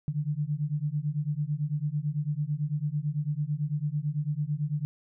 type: beating tone pair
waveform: sine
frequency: 144.2 / 153.2 Hz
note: D3 / D#3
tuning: -31 / -27 cents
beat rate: 9 Hz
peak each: -30 dBFS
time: 0.08-4.85 s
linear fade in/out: 0 ms
effects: none